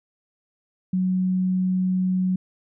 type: tone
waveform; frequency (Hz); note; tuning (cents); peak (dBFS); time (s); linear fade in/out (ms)
sine; 185; F#3; 0; -19; 0.93-2.36; 5
effects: none